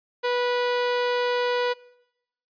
sawtooth tone, 490 Hz, B4, 14 cents flat, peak -18 dBFS, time 0.23-1.74 s, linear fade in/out 20 ms, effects noise-tail reverb RT60 0.9 s tail -23 dB re dry + resampled to 11025 Hz

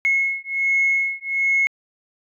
sine beating tone pair, 2175 / 2176.3 Hz, C#7 / C#7, -33 / -32 cents, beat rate 1.3 Hz, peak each -20 dBFS, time 0.05-1.67 s, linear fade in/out 0 ms, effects tanh soft clip ceiling -10 dBFS

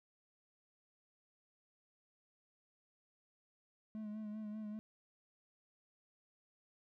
triangle tone with vibrato, 213.4 Hz, G#3, 47 cents sharp, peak -40 dBFS, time 3.95-4.79 s, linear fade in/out 0 ms, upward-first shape sine, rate 5.1 Hz, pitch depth 36 cents each way, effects none

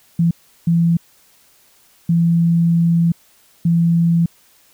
sine tone bursts at uneven times, 168.4 Hz, E3, 37 cents sharp, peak -11 dBFS, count 4, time 0.19-0.31 / 0.67-0.97 / 2.09-3.12 / 3.65-4.26 s, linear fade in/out 5 ms, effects white hiss -53 dBFS RMS until 4.73 s

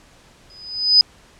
sine tone with exponential growth, 5000 Hz, D#8, 8 cents sharp, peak -5 dBFS, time 0.5-1.01 s, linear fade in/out 1 ms, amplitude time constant 110 ms, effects pink hiss -50 dBFS RMS until 1.39 s + low-pass 8000 Hz 12 dB/octave

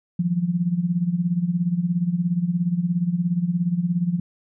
sine tone with tremolo, 174.61 Hz, F3, in tune, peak -16 dBFS, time 0.19-4.2 s, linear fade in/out 5 ms, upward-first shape sine, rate 17 Hz, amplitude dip 75%, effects none

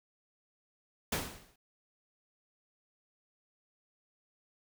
pink noise with exponential decay, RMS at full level -30 dBFS, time 1.12-1.56 s, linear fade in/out 5 ms, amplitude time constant 94 ms, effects none

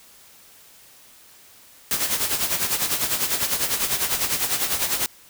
white noise with tremolo, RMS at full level -21 dBFS, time 1.91-5.06 s, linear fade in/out 0 ms, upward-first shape sine, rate 10 Hz, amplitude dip 65%, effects white hiss -50 dBFS RMS until 5.29 s

